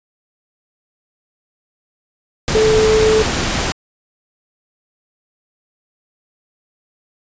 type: tone in noise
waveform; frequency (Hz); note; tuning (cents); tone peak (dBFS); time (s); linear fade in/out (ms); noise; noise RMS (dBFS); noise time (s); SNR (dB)
sine; 435.6; A4; -17; -10; 2.55-3.22; 0; pink; -18; 2.48-3.72; +5
effects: resampled to 16000 Hz